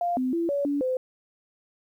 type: tone with pitch steps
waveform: sine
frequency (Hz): 698 / 256 / 336.9 / 567 / 285.9 / 513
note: F5 / C4 / E4 / C#5 / D4 / C5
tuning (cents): -1 / -38 / +38 / +39 / -46 / -34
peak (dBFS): -23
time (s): 0.01-0.97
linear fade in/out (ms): 2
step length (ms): 160
effects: 10-bit